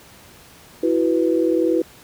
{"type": "chord", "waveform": "sine", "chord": "E suspended second", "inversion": "none", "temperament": "equal", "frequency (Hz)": [329.6, 370, 493.9], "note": ["E4", "F#4", "B4"], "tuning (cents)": [0, 0, 0], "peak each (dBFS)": [-18, -21, -21], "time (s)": [0.83, 1.82], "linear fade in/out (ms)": 5, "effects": ["pink hiss -46 dBFS RMS until 2.03 s", "high-pass 60 Hz 12 dB/octave"]}